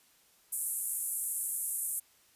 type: band-pass noise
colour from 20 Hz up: pink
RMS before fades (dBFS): -35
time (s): 0.52-2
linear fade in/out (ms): 10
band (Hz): 8500 to 13000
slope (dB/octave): 48
effects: white hiss -65 dBFS RMS until 2.35 s + resampled to 32000 Hz